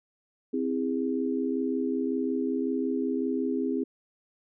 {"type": "chord", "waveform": "sine", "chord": "C augmented", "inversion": "none", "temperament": "just", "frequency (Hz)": [261.6, 327, 408.8], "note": ["C4", "E4", "G#4"], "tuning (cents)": [0, -14, -27], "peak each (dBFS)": [-28, -32, -31], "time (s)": [0.53, 3.84], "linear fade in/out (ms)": 10, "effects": []}